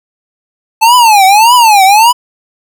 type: tone with vibrato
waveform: square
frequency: 868 Hz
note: A5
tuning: 24 cents flat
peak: -3 dBFS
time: 0.81-2.13 s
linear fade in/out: 20 ms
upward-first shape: triangle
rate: 1.7 Hz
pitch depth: 260 cents each way
effects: none